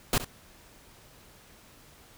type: noise with echo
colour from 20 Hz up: pink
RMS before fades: -24 dBFS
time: 0.13-0.18 s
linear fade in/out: 2 ms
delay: 67 ms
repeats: 1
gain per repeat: -13 dB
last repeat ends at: 0.247 s
effects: pink hiss -55 dBFS RMS until 2.17 s